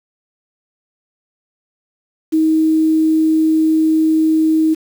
sine tone with quantisation, 316.6 Hz, D#4, 30 cents sharp, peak -10 dBFS, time 2.32-4.75 s, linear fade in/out 20 ms, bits 6, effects none

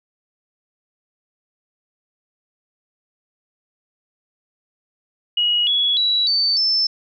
sine tone with pitch steps, 2900 / 3370 / 3916 / 4551 / 5288 Hz, F#7 / G#7 / B7 / C#8 / E8, -35 / +25 / -15 / +45 / +5 cents, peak -15 dBFS, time 5.37-6.87 s, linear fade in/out 5 ms, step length 300 ms, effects none

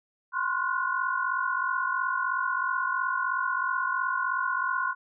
sine tone cluster, 1031 / 1074 / 1429 / 1485 Hz, C6 / C6 / F6 / F#6, -26 / +45 / +39 / +6 cents, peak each -31 dBFS, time 0.32-4.95 s, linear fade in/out 50 ms, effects none

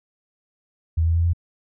sine tone with pitch steps, 81.5 / 82.83 / 84.18 / 85.55 Hz, E2 / E2 / E2 / F2, -19 / +9 / +37 / -35 cents, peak -16 dBFS, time 0.97-1.334 s, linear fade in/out 10 ms, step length 91 ms, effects none

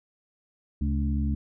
harmonic tone with a mistuned harmonic, 72 Hz, D2, 34 cents flat, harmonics 1 / 2 / 3 / 4, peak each -25 / -33 / -30 / -36 dBFS, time 0.81-1.35 s, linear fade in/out 5 ms, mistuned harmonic 2, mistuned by -69 cents, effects none

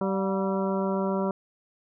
harmonic tone with a mistuned harmonic, 193.4 Hz, G3, 23 cents flat, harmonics 1 / 2 / 3 / 4 / 5 / 6 / 7, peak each -27 / -30 / -31 / -39 / -34 / -40 / -40 dBFS, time 0.01-1.31 s, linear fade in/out 2 ms, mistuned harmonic 4, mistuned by -110 cents, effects none

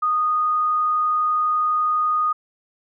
sine tone, 1236 Hz, D#6, 12 cents flat, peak -17 dBFS, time 0.02-2.33 s, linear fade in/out 10 ms, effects none

